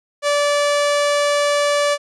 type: tone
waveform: sawtooth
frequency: 580 Hz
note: D5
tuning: 22 cents flat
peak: -11 dBFS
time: 0.22-1.98 s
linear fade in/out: 50 ms
effects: resampled to 22050 Hz